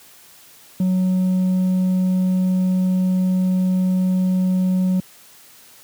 triangle tone with hard clipping, 185 Hz, F#3, in tune, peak -14 dBFS, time 0.8-5 s, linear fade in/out 2 ms, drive 1 dB, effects white hiss -47 dBFS RMS until 5.83 s + high-pass 80 Hz 12 dB/octave

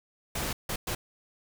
pink noise bursts at uneven times, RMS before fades -32 dBFS, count 3, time 0.35-0.53 / 0.69-0.76 / 0.87-0.95 s, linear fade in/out 5 ms, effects none

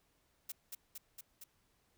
blue noise with echo, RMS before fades -43 dBFS, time 0.49-0.52 s, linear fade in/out 5 ms, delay 230 ms, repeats 4, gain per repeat -2 dB, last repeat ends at 1.44 s, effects pink hiss -75 dBFS RMS until 1.97 s

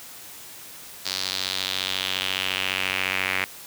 sawtooth tone with band-pass filter sweep, 94.4 Hz, F#2, 35 cents sharp, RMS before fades -27 dBFS, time 1.05-3.45 s, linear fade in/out 10 ms, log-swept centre 4600 to 2200 Hz, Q 3.1, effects white hiss -42 dBFS RMS until 3.66 s + high-pass 60 Hz 12 dB/octave

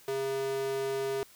square tone with high-pass filter, 135.3 Hz, C#3, 42 cents flat, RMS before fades -32 dBFS, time 0.08-1.23 s, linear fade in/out 0 ms, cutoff 390 Hz, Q 2.7, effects white hiss -57 dBFS RMS until 1.35 s

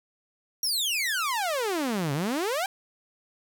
sawtooth exponential two-way sweep, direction down then up, 5770 to 133.8 to 810 Hz, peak -22 dBFS, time 0.63-2.66 s, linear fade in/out 2 ms, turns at 2.13 s, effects none

